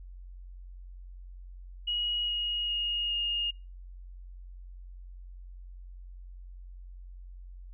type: tone with pitch steps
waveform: sine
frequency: 2898 / 2880 / 2861 / 2843 Hz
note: F#7 / F#7 / F7 / F7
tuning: -37 / -47 / +41 / +30 cents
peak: -28 dBFS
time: 1.87-3.51 s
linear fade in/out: 10 ms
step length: 410 ms
effects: noise-tail reverb RT60 0.3 s tail -25 dB re dry + added 45 Hz sine -43 dBFS peak until 7.73 s